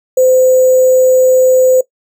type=tone with sample-and-hold; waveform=sine; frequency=514 Hz; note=C5; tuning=31 cents flat; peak=-5 dBFS; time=0.17-1.81 s; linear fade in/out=5 ms; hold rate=7350 Hz; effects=noise-tail reverb RT60 0.1 s tail -19 dB re dry